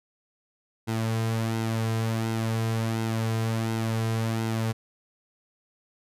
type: tone with flanger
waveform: sawtooth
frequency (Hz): 112.6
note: A2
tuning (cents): +40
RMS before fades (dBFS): -27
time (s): 0.87-4.73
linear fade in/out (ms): 20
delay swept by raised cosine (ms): 1.7 to 3.5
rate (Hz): 1.4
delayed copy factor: -0.5
effects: resampled to 32000 Hz